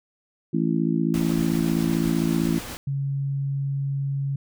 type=harmonic tone; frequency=55.6 Hz; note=A1; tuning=19 cents sharp; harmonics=3 / 4 / 5 / 6; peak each=-24 / -25 / -26 / -27 dBFS; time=0.53-2.59 s; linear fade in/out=10 ms
type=noise with tremolo; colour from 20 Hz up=pink; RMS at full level=-34 dBFS; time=1.14-2.77 s; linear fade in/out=0 ms; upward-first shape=triangle; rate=7.8 Hz; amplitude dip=25%
type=tone; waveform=sine; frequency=138.59 Hz; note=C#3; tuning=in tune; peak=-23 dBFS; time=2.87-4.36 s; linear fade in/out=5 ms
effects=none